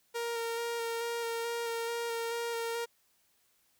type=tone with vibrato; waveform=sawtooth; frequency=465.1 Hz; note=A#4; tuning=4 cents flat; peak=-29 dBFS; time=0.14-2.86 s; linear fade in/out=20 ms; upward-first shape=square; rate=2.3 Hz; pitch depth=13 cents each way; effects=white hiss -71 dBFS RMS until 3.79 s